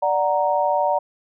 sine chord, D augmented, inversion none, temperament equal, 587.3 / 740 / 932.3 Hz, D5 / F#5 / A#5, 0 / 0 / 0 cents, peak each -21 / -22 / -21 dBFS, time 0.02-0.99 s, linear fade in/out 10 ms, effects none

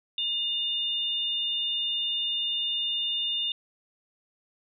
sine tone pair together, 2849 / 3590 Hz, F7 / A7, +34 / +34 cents, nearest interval major third, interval 400 cents, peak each -30 / -28 dBFS, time 0.18-3.52 s, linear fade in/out 2 ms, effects none

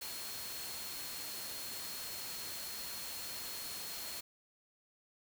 sine tone in noise, 4278 Hz, C8, 38 cents sharp, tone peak -48 dBFS, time 0.01-4.21 s, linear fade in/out 10 ms, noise white, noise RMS -44 dBFS, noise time 0.01-4.21 s, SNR -7 dB, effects none

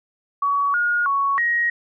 sine tone with pitch steps, 1129 / 1433 / 1113 / 1887 Hz, C#6 / F6 / C#6 / A#6, +31 / +44 / +7 / +21 cents, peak -17 dBFS, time 0.42-1.7 s, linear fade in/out 5 ms, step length 320 ms, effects none

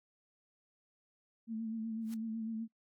sine tone with vibrato, 223.5 Hz, A3, 27 cents sharp, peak -36 dBFS, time 1.47-2.68 s, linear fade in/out 50 ms, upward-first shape sine, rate 8 Hz, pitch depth 37 cents each way
white noise with exponential growth, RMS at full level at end -49 dBFS, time 2.01-2.14 s, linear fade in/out 1 ms, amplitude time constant 28 ms
effects noise-tail reverb RT60 0.1 s tail -26 dB re dry + AAC 64 kbps

